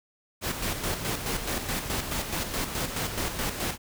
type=noise with tremolo; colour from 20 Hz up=pink; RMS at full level=-29 dBFS; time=0.41-3.78 s; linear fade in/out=50 ms; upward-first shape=square; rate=4.7 Hz; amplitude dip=50%; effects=none